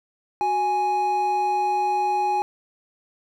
triangle tone pair together, 370 / 830.6 Hz, F#4 / G#5, 0 / 0 cents, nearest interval octave + major second, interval 1400 cents, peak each -28 / -18 dBFS, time 0.41-2.42 s, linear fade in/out 0 ms, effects none

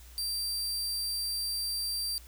sawtooth tone, 4700 Hz, D8, 1 cent sharp, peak -28 dBFS, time 0.18-2.18 s, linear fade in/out 0 ms, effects added 60 Hz sine -49 dBFS peak until 2.27 s + white hiss -56 dBFS RMS until 2.27 s

